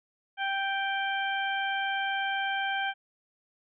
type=harmonic tone; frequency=784 Hz; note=G5; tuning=in tune; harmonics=1 / 2 / 3 / 4; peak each=-31 / -31 / -37 / -37 dBFS; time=0.37-2.94 s; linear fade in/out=50 ms; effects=none